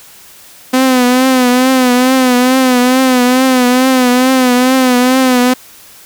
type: tone with vibrato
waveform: sawtooth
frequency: 254.3 Hz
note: C4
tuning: 49 cents flat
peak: -3 dBFS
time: 0.73-5.54 s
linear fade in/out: 10 ms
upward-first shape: triangle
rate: 2.3 Hz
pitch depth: 68 cents each way
effects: white hiss -38 dBFS RMS until 6.05 s